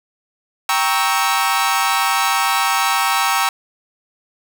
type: chord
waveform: sawtooth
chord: G diminished seventh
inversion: none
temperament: equal with one note detuned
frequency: 784 / 932.3 / 1108.7 / 1305.6 Hz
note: G5 / Bb5 / Db6 / Fb6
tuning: 0 / 0 / 0 / -17 cents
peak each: -17 dBFS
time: 0.69-3.49 s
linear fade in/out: 2 ms
effects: none